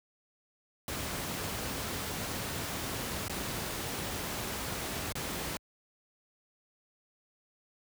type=noise with dropouts; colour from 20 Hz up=pink; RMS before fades=-36 dBFS; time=0.88-5.57 s; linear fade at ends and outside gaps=1 ms; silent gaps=3.282-3.296 / 5.124-5.154 s; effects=high-pass 60 Hz 12 dB/octave